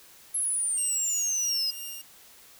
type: exponential sweep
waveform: sine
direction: down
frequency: 11175 to 4978 Hz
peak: -25 dBFS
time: 0.34-1.71 s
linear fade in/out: 10 ms
type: tone with tremolo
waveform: 5% pulse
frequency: 2814 Hz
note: F7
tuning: 12 cents sharp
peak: -26 dBFS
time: 0.77-2.02 s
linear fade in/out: 10 ms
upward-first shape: sine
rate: 3 Hz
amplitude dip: 35%
effects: white hiss -53 dBFS RMS until 2.59 s